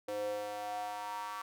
square tone with high-pass filter sweep, 103.83 Hz, G#2, in tune, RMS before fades -39 dBFS, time 0.08-1.42 s, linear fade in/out 5 ms, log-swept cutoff 460 to 1100 Hz, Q 6.1, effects none

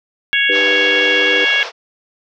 harmonic tone, 554.4 Hz, C#5, in tune, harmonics 3 / 4 / 5 / 6, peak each -16 / -17 / -18 / -19 dBFS, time 0.33-1.63 s, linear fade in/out 0 ms
sine chord, Eb augmented, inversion none, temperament equal with one note detuned, 303.5 / 392 / 493.9 Hz, Eb4 / G4 / B4, -43 / 0 / 0 cents, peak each -26 / -23 / -20 dBFS, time 0.49-1.45 s, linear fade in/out 5 ms
pink band-pass noise, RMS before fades -27 dBFS, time 0.51-1.72 s, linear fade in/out 50 ms, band 440 to 5700 Hz, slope 48 dB/octave
effects none

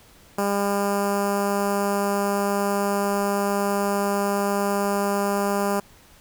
10% pulse tone with notch filter, 201 Hz, G3, 44 cents sharp, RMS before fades -23 dBFS, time 0.38-5.8 s, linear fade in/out 5 ms, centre 3400 Hz, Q 0.65, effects pink hiss -52 dBFS RMS until 6.2 s

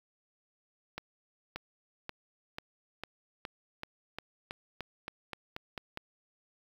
accelerating click train, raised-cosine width 0.3 ms, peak -22 dBFS, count 15, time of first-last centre 0.98-5.974 s, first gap 580 ms, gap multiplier 0.92, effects 8-bit

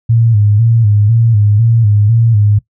sine tone with vibrato, 109.4 Hz, A2, 9 cents flat, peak -6 dBFS, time 0.09-2.59 s, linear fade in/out 10 ms, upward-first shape square, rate 2 Hz, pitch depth 90 cents each way, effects noise-tail reverb RT60 0.1 s tail -18 dB re dry

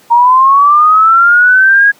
sine linear sweep, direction up, 930 to 1658 Hz, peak -3 dBFS, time 0.1-1.92 s, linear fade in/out 20 ms, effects pink hiss -44 dBFS RMS until 1.99 s + high-pass 200 Hz 12 dB/octave

